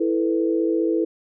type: chord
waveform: sine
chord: E suspended fourth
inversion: none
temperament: just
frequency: 329.6 / 439.5 / 494.4 Hz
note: E4 / A4 / B4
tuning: 0 / -2 / +2 cents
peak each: -20 / -24 / -26 dBFS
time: 0-1.05 s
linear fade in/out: 10 ms
effects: none